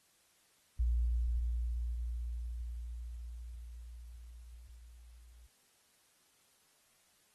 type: tone with level ramp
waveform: sine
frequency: 58.9 Hz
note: A#1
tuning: 19 cents sharp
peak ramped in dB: -27 to -55 dBFS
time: 0.79-5.47 s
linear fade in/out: 10 ms
effects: white hiss -70 dBFS RMS until 7.34 s + AAC 32 kbps